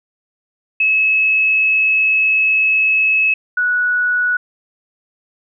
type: tone pair in turn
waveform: sine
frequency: 2584 / 1470 Hz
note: E7 / F#6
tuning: -35 / -12 cents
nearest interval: minor seventh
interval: 977 cents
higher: first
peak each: -11 / -13 dBFS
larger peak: first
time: 0.8-3.34 / 3.57-4.37 s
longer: first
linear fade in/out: 5 ms
effects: none